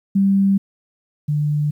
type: tone pair in turn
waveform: sine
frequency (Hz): 196 / 148.5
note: G3 / D3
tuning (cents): 0 / +20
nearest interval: perfect fourth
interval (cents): 480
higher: first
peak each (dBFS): -12 / -16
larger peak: first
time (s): 0.15-0.58 / 1.28-1.71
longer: neither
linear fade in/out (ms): 10
effects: 9-bit